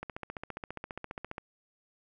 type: click train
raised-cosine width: 0.5 ms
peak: -23 dBFS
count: 21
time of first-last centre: 0.03-1.381 s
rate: 14.8 Hz
effects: none